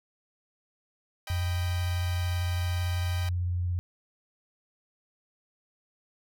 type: chord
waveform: 10% pulse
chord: Eb augmented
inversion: none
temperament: equal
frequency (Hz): 622.3 / 784 / 987.8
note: Eb5 / G5 / B5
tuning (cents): 0 / 0 / 0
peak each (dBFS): -35 / -32 / -36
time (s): 1.27-3.29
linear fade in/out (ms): 2
type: tone with vibrato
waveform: sine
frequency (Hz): 88.7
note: F2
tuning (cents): +27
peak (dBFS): -26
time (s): 1.3-3.79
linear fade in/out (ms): 0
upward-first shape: sine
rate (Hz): 18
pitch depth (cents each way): 24
effects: none